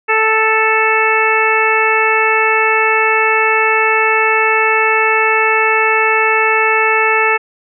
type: harmonic tone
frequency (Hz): 440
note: A4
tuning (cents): 0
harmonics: 1 / 2 / 3 / 4 / 5 / 6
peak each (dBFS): -17 / -17 / -17 / -17 / -17 / -17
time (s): 0.08-7.38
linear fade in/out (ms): 20
effects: none